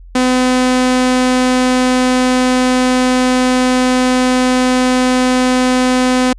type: tone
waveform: sawtooth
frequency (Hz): 253.7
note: B3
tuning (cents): +47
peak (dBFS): -6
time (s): 0.15-6.33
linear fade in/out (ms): 5
effects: added 43 Hz sine -33 dBFS peak until 6.38 s + resampled to 22050 Hz